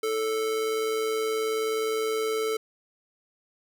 square tone with amplitude modulation, 440 Hz, A4, in tune, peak -24 dBFS, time 0.03-2.57 s, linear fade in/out 5 ms, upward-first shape sine, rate 119 Hz, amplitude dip 40%, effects none

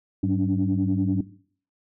sine tone cluster, 101.2 / 188.8 / 282.3 / 292.5 Hz, G#2 / F#3 / C#4 / D4, -44 / +35 / +32 / -7 cents, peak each -25 dBFS, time 0.23-1.21 s, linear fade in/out 5 ms, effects noise-tail reverb RT60 0.5 s tail -17 dB re dry + tanh soft clip ceiling -12 dBFS

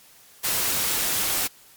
white noise, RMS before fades -24 dBFS, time 0.43-1.48 s, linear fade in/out 20 ms, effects white hiss -52 dBFS RMS until 1.76 s + MP3 96 kbps

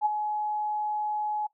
sine tone with ADSR envelope, 845 Hz, G#5, 30 cents sharp, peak -19 dBFS, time 0.01-1.47 s, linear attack 45 ms, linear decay 20 ms, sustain -8 dB, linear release 9 ms, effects noise-tail reverb RT60 0.1 s tail -17 dB re dry

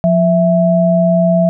sine tone pair together, 176.3 / 659.3 Hz, F3 / E5, +17 / 0 cents, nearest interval octave + major seventh, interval 2283 cents, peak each -11 dBFS, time 0.04-1.49 s, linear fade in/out 0 ms, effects none

